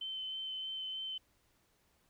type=tone with vibrato; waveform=sine; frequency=3072 Hz; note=G7; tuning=36 cents flat; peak=-38 dBFS; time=0.01-1.18 s; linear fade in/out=5 ms; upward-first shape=sine; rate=3.2 Hz; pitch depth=10 cents each way; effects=pink hiss -73 dBFS RMS until 2.09 s